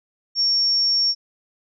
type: tone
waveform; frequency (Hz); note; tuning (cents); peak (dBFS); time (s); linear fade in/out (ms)
sine; 5500; F8; -27; -16; 0.35-1.15; 50
effects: none